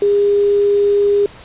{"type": "tone with quantisation", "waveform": "sine", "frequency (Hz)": 406.4, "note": "G#4", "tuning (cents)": -38, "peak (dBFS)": -10, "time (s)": [0.02, 1.26], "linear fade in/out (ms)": 2, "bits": 5, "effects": ["pink hiss -39 dBFS RMS until 1.44 s", "resampled to 8000 Hz"]}